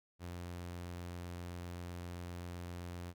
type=tone; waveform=sawtooth; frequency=87.7 Hz; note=F2; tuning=8 cents sharp; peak=-39 dBFS; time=0.19-3.14 s; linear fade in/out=50 ms; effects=none